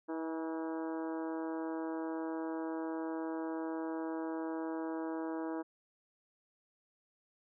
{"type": "harmonic tone with a mistuned harmonic", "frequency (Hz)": 161.3, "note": "E3", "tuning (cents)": -37, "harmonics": [2, 3, 4, 5, 6, 7, 8, 9, 10], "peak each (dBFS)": [-37, -44, -46, -49, -48, -54, -55, -56, -56], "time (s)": [0.08, 5.63], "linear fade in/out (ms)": 20, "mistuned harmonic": 5, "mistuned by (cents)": 38, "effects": []}